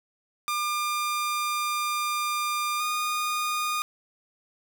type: tone pair in turn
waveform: sawtooth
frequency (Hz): 1200 / 1223.8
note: D6 / D#6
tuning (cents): +37 / -29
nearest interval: unison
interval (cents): 34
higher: second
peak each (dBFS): -22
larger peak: neither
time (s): 0.48-2.8 / 2.8-3.82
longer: first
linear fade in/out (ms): 0
effects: none